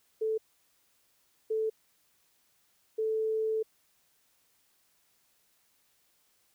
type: tone bursts at uneven times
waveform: sine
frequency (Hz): 439.2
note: A4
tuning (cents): -3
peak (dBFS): -27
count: 3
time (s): 0.21-0.38 / 1.5-1.7 / 2.98-3.63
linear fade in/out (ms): 10
effects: white hiss -70 dBFS RMS until 6.54 s